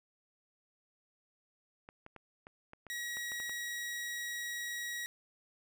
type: clicks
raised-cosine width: 0.5 ms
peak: -34 dBFS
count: 10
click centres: 1.889 / 2.064 / 2.163 / 2.469 / 2.734 / 2.867 / 3.17 / 3.319 / 3.401 / 3.495 s
type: tone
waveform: sawtooth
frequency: 1909 Hz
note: A#6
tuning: 41 cents sharp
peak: -34 dBFS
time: 2.9-5.06 s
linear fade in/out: 0 ms
effects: none